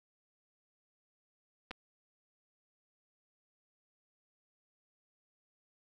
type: clicks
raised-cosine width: 0.3 ms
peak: -27 dBFS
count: 2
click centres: 1.709 / 1.713 s
effects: none